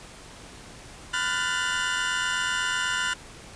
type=tone cluster; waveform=30% pulse; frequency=1005 / 1412 / 1500 / 1772 Hz; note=B5 / F6 / F#6 / A6; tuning=+30 / +19 / +23 / +12 cents; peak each=-30 / -26 / -27 / -30 dBFS; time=1.13-3.14 s; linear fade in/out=10 ms; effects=pink hiss -45 dBFS RMS until 3.55 s + resampled to 22050 Hz